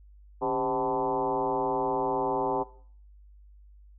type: tone with frequency modulation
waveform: sine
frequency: 640 Hz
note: D#5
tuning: 49 cents sharp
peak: -25 dBFS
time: 0.41-2.64 s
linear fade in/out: 20 ms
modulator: 121 Hz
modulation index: 2.9
effects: noise-tail reverb RT60 0.5 s tail -18 dB re dry + added 50 Hz sine -50 dBFS peak until 3.98 s